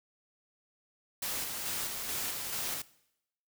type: noise with tremolo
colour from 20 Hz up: white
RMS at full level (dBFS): -35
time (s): 1.22-2.82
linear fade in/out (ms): 5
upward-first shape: square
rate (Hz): 2.3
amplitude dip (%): 30
effects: noise-tail reverb RT60 0.8 s tail -20 dB re dry